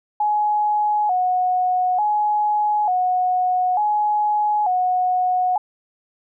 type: tone with vibrato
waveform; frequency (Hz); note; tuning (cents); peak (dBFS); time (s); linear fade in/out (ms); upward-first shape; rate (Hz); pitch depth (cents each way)
sine; 784; G5; 0; -16; 0.2-5.58; 5; square; 0.56; 120
effects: none